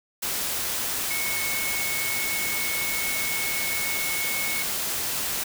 sine tone in noise, 2200 Hz, C#7, 14 cents flat, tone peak -29 dBFS, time 1.1-4.63 s, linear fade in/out 10 ms, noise white, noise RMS -28 dBFS, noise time 0.22-5.44 s, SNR -4 dB, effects none

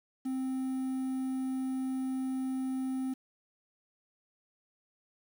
triangle tone with quantisation, 261.6 Hz, C4, in tune, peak -29 dBFS, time 0.25-3.14 s, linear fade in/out 10 ms, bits 9, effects none

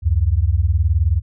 sine beating tone pair, 71.3 / 90.3 Hz, C#2 / F#2, +49 / -42 cents, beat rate 19 Hz, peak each -16 dBFS, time 0.02-1.22 s, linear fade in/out 50 ms, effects none

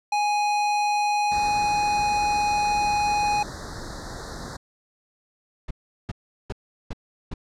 square tone, 830.6 Hz, G#5, in tune, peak -21 dBFS, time 0.12-3.43 s, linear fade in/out 5 ms
pink band-stop noise, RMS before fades -35 dBFS, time 1.31-4.57 s, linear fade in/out 10 ms, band 1900 to 3800 Hz, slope 96 dB/octave
brown noise bursts, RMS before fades -29 dBFS, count 5, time 5.68-7.34 s, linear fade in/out 5 ms, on 28 ms, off 380 ms
effects low-pass 6000 Hz 12 dB/octave

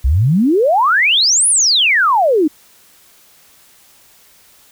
sine exponential two-way sweep, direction up then down, 58.5 to 10548 to 283.8 Hz, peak -9 dBFS, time 0.04-2.48 s, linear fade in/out 10 ms, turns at 1.48 s, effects white hiss -48 dBFS RMS until 4.71 s

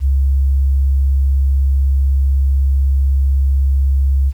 sine tone, 68 Hz, C#2, 33 cents flat, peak -10 dBFS, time 0-4.33 s, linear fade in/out 50 ms, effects 8-bit

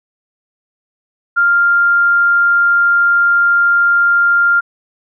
sine tone, 1396.9 Hz, F6, in tune, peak -8 dBFS, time 1.36-4.61 s, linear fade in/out 20 ms, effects none

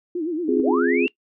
sine tone with vibrato, 329.6 Hz, E4, in tune, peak -22 dBFS, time 0.15-0.78 s, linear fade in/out 5 ms, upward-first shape sine, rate 8.7 Hz, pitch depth 150 cents each way
sine chord, F minor, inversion second, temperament equal, 261.6 / 349.2 / 415.3 Hz, C4 / F4 / Ab4, 0 / 0 / 0 cents, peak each -21 dBFS, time 0.48-1.07 s, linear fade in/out 10 ms
sine linear sweep, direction up, 277.2 to 2800 Hz, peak -24 dBFS, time 0.6-1.08 s, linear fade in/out 0 ms
effects noise-tail reverb RT60 0.1 s tail -20 dB re dry

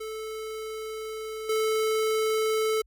square tone with level steps, 437.2 Hz, A4, 11 cents flat, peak -34 / -24 dBFS, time 0-2.82 s, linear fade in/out 10 ms, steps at 1.49 s, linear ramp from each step 5 ms, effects added 50 Hz sine -59 dBFS peak until 2.86 s

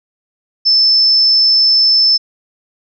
sine tone, 5274 Hz, E8, in tune, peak -7 dBFS, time 0.65-2.18 s, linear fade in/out 20 ms, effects none

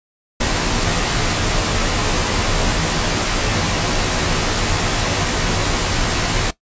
pink noise with comb filter, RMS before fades -18 dBFS, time 0.4-6.51 s, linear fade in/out 10 ms, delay 15 ms, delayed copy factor -0.6, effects noise-tail reverb RT60 0.1 s tail -17 dB re dry + resampled to 16000 Hz

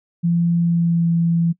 sine tone with pitch glide, 170.5 to 168.15 Hz, F3 to E3, -41 to +35 cents, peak -14 dBFS, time 0.23-1.53 s, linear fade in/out 20 ms, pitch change -24 cents, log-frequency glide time 0.59-1.07 s, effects noise-tail reverb RT60 0.1 s tail -23 dB re dry

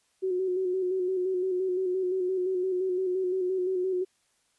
sine tone with vibrato, 370 Hz, F#4, in tune, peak -25 dBFS, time 0.22-4.05 s, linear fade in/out 20 ms, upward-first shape square, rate 5.8 Hz, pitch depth 35 cents each way, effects white hiss -70 dBFS RMS until 4.58 s + resampled to 24000 Hz

